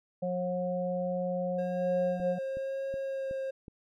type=harmonic tone; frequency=180.2 Hz; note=F#3; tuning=45 cents flat; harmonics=1 / 3 / 4; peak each=-34 / -31 / -40 dBFS; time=0.22-2.39 s; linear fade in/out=10 ms
type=tone with vibrato; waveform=triangle; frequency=538 Hz; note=C5; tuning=48 cents sharp; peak=-30 dBFS; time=1.58-3.51 s; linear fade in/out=10 ms; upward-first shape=sine; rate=0.94 Hz; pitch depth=13 cents each way
type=click train; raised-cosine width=3 ms; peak=-32 dBFS; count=5; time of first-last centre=2.2-3.681 s; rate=2.7 Hz
effects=none